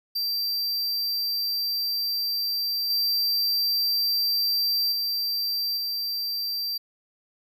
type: tone with level steps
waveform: square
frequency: 4699 Hz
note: D8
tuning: in tune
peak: -25 / -22 / -25 / -27 dBFS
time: 0.15-6.78 s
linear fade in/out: 10 ms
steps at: 2.9 / 4.92 / 5.77 s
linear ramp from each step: 2 ms
effects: none